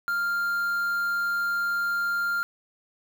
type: tone with quantisation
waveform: triangle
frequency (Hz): 1396.9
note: F6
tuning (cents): 0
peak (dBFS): -22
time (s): 0.08-2.43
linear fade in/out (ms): 0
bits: 7
effects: none